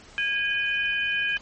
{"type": "tone cluster", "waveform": "sine", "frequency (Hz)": [1639, 2471, 3039], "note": ["G#6", "D#7", "F#7"], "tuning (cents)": [-23, -13, 46], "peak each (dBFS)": [-26, -26, -32], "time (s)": [0.18, 1.37], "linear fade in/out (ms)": 0, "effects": ["pink hiss -49 dBFS RMS until 1.41 s", "MP3 32 kbps"]}